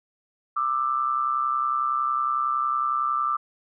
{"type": "tone pair together", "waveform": "sine", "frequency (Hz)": [1187.6, 1318.5], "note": ["D6", "E6"], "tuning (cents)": [19, 0], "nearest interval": "major second", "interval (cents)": 181, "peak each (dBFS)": [-23, -27], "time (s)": [0.56, 3.37], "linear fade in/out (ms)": 10, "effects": []}